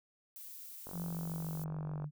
violet noise, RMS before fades -49 dBFS, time 0.36-1.64 s, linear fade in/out 0 ms
click train, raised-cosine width 1 ms, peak -33 dBFS, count 56, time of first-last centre 0.87-2.043 s, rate 46.9 Hz
sine exponential sweep, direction down, 173.6 to 148.5 Hz, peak -37 dBFS, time 0.92-2.11 s, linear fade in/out 50 ms
effects none

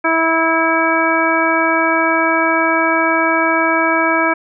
harmonic tone, 326 Hz, E4, 19 cents flat, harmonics 1 / 2 / 3 / 4 / 5 / 7, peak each -19 / -19 / -19 / -19 / -19 / -19 dBFS, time 0.04-4.34 s, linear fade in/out 10 ms, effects none

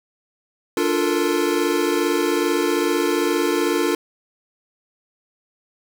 square chord, Bb major seventh, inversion first, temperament equal with one note detuned, 293.7 / 349.2 / 443.8 / 466.2 Hz, D4 / F4 / A4 / Bb4, 0 / 0 / +15 / 0 cents, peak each -24 / -22 / -25 / -28 dBFS, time 0.77-3.95 s, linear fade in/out 2 ms, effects none

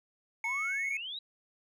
sine exponential sweep, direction up, 880 to 3951 Hz, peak -37 dBFS, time 0.44-1.19 s, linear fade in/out 5 ms
triangle tone, 2200 Hz, C#7, 14 cents flat, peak -29 dBFS, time 0.44-0.97 s, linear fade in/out 2 ms
effects tanh soft clip ceiling -22 dBFS

